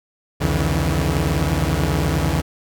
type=tone cluster; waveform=sawtooth; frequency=65.8 / 85.3 / 142.6 / 161.2 Hz; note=C2 / F2 / C#3 / E3; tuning=+10 / -40 / +49 / -38 cents; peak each=-19 dBFS; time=0.4-2.42 s; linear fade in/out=20 ms; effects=none